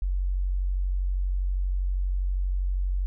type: tone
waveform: sine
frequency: 46.25 Hz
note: F#1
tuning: in tune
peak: -23 dBFS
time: 0.02-3.06 s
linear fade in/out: 0 ms
effects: none